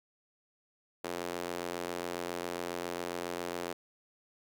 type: tone with high-pass filter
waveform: sawtooth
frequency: 87.31 Hz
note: F2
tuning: in tune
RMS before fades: -38 dBFS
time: 1.04-3.73 s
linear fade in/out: 5 ms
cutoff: 400 Hz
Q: 1.3
effects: none